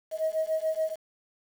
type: beating tone pair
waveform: sine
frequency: 631 / 638 Hz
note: D#5 / D#5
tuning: +24 / +43 cents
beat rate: 7 Hz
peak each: -28 dBFS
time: 0.11-0.96 s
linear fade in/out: 50 ms
effects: tanh soft clip ceiling -19 dBFS + 8-bit